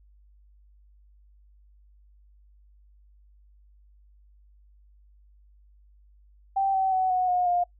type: tone with pitch steps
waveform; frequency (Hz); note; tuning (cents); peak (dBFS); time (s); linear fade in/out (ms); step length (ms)
sine; 780 / 764.8 / 750 / 735.4 / 721.1 / 707; G5 / G5 / F#5 / F#5 / F#5 / F5; -9 / -43 / +23 / -11 / -45 / +21; -21; 6.56-7.64; 10; 180
effects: noise-tail reverb RT60 0.1 s tail -22 dB re dry + added 50 Hz sine -54 dBFS peak until 7.79 s